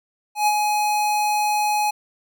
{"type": "tone with ADSR envelope", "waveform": "square", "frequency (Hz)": 840, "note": "G#5", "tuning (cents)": 19, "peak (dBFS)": -15, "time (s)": [0.35, 1.91], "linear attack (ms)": 120, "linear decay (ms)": 45, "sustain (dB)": -4, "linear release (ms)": 10, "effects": []}